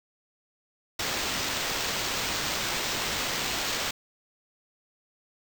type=noise with sample-and-hold; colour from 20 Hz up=white; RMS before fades=-30 dBFS; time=0.99-3.91 s; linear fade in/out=5 ms; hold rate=11025 Hz; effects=none